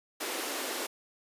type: high-pass noise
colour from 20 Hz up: pink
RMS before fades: -35 dBFS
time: 0.2-0.87 s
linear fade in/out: 10 ms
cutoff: 270 Hz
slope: 48 dB/octave
effects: resampled to 32000 Hz